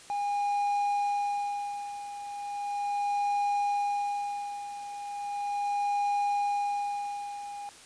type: tone with tremolo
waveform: triangle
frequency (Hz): 815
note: G#5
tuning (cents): -33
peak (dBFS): -23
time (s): 0.1-7.69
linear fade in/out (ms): 0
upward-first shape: sine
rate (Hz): 0.37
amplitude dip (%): 75
effects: white hiss -51 dBFS RMS until 7.85 s + resampled to 22050 Hz